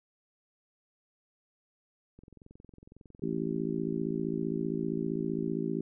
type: click train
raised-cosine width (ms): 3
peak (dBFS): -39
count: 74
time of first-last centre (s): 2.19-5.523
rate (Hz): 21.9
type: harmonic tone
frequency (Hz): 55.3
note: A1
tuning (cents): +9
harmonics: 3 / 4 / 5 / 6 / 7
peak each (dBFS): -36 / -36 / -36 / -36 / -36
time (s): 3.22-5.81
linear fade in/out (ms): 5
effects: none